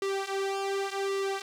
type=tone with flanger; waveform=sawtooth; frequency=392 Hz; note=G4; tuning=in tune; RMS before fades=-31 dBFS; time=0.02-1.42 s; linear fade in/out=2 ms; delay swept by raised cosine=1.2 to 4.6 ms; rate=0.88 Hz; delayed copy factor=-0.85; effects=low-pass 8000 Hz 12 dB/octave + 9-bit